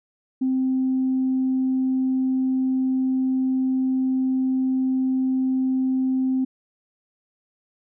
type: tone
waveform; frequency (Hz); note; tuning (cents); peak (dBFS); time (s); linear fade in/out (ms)
sine; 260.7; C4; -6; -18; 0.41-6.45; 10
effects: tanh soft clip ceiling -14 dBFS